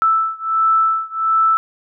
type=beating tone pair; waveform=sine; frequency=1318.5 / 1319.9 Hz; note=E6 / E6; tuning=0 / +2 cents; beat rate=1.4 Hz; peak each=-16 / -17 dBFS; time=0.02-1.57 s; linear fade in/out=0 ms; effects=none